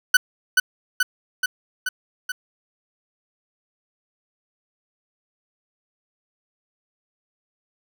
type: tone with echo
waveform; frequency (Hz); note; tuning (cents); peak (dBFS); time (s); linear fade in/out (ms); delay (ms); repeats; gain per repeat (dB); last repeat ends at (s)
40% pulse; 1495; F#6; +17; -9; 0.14-0.17; 5; 430; 5; -3; 2.32
effects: none